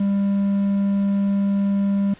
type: tone with quantisation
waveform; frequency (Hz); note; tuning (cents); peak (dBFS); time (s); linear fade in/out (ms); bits
triangle; 199; G3; +26; -15; 0-2.14; 5; 7
effects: pink hiss -48 dBFS RMS until 2.19 s + resampled to 8000 Hz